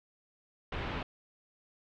pink low-pass noise, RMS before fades -37 dBFS, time 0.72-1.03 s, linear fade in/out 5 ms, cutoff 3200 Hz, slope 24 dB/octave, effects none

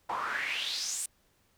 pink noise with band-pass filter sweep, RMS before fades -34 dBFS, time 0.09-1.06 s, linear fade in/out 5 ms, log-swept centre 870 to 9200 Hz, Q 4.8, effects pink hiss -69 dBFS RMS until 1.57 s

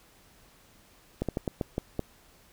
slowing click train, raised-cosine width 2 ms, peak -15 dBFS, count 7, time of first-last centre 1.22-1.993 s, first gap 67 ms, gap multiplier 1.26, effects pink hiss -59 dBFS RMS until 2.52 s

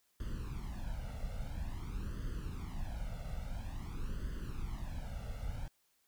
brown noise with flanger, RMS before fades -40 dBFS, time 0.2-5.68 s, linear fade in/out 2 ms, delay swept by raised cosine 0.63 to 1.46 ms, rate 0.49 Hz, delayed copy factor +0.85, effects white hiss -75 dBFS RMS until 6.07 s

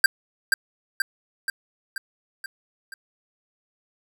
square tone with echo, 1577 Hz, G6, 10 cents sharp, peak -12 dBFS, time 0.04-0.06 s, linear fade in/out 2 ms, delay 480 ms, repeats 6, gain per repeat -4 dB, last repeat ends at 2.94 s, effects none

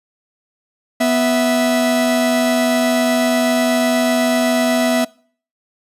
45% pulse tone pair together, 246.9 / 655.7 Hz, B3 / E5, 0 / -9 cents, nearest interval octave + perfect fourth, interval 1691 cents, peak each -16 dBFS, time 1-5.05 s, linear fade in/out 10 ms, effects noise-tail reverb RT60 0.5 s tail -24 dB re dry + resampled to 32000 Hz

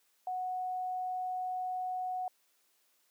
sine tone, 737 Hz, F#5, 7 cents flat, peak -33 dBFS, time 0.27-2.28 s, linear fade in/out 2 ms, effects white hiss -72 dBFS RMS until 3.1 s + high-pass 300 Hz 12 dB/octave

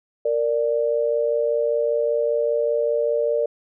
sine tone pair together, 463.3 / 588.4 Hz, A#4 / D5, -11 / +3 cents, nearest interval major third, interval 414 cents, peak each -21 dBFS, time 0.25-3.46 s, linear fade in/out 5 ms, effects none

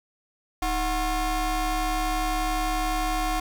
30% pulse ring-modulated tone, 349.2 Hz, F4, in tune, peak -18 dBFS, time 0.62-3.4 s, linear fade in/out 5 ms, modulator 385 Hz, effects none

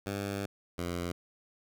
10% pulse tone pair in turn, 99.6 / 87.18 Hz, G2 / F2, +28 / -3 cents, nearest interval major second, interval 231 cents, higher first, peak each -25 dBFS, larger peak neither, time 0.06-0.46 / 0.78-1.12 s, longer first, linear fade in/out 5 ms, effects none

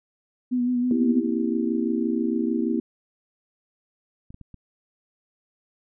sine tone with vibrato, 246.9 Hz, B3, in tune, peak -20 dBFS, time 0.51-1.24 s, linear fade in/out 20 ms, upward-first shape sine, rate 6.3 Hz, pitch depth 30 cents each way
sine chord, C dominant seventh, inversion third, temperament just, 235.5 / 261.6 / 327 / 392.4 Hz, Bb3 / C4 / E4 / G4, +18 / 0 / -14 / +2 cents, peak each -25 / -28 / -26 / -31 dBFS, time 0.91-2.8 s, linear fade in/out 2 ms
clicks, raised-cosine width 5 ms, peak -30 dBFS, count 4, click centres 4.305 / 4.344 / 4.413 / 4.543 s
effects none

